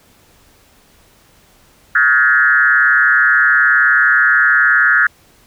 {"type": "tone with frequency modulation", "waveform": "sine", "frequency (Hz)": 1568, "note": "G6", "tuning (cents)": 0, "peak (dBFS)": -8, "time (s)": [1.95, 5.07], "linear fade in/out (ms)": 5, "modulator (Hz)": 139, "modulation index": 1.6, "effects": ["pink hiss -50 dBFS RMS until 5.46 s"]}